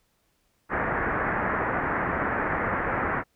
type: low-pass noise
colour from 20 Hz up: white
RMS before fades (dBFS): -27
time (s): 0.69-3.24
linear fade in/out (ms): 50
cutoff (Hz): 1900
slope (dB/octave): 48
effects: pink hiss -70 dBFS RMS until 3.35 s